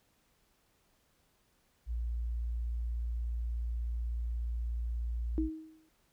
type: tone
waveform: sine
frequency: 58.27 Hz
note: A#1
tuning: in tune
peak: -32 dBFS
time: 1.86-5.5 s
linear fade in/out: 50 ms
type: tone with exponential decay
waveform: sine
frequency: 316.5 Hz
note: D#4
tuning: 30 cents sharp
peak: -27 dBFS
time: 5.38-5.89 s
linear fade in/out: 0 ms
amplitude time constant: 110 ms
effects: pink hiss -72 dBFS RMS until 6.12 s